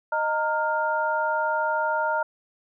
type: tone cluster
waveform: sine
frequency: 620 / 920 / 1407 Hz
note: D#5 / A#5 / F6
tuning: -6 / -23 / +12 cents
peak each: -27 / -25 / -27 dBFS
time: 0.12-2.23 s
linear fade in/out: 5 ms
effects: none